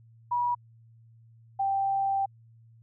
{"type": "tone pair in turn", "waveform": "sine", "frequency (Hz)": [968, 783.9], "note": ["B5", "G5"], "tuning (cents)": [-35, 0], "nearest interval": "major third", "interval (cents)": 365, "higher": "first", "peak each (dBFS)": -24, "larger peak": "neither", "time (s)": [[0.31, 0.55], [1.59, 2.26]], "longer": "second", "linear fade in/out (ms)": 10, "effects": ["added 114 Hz sine -53 dBFS peak until 2.82 s"]}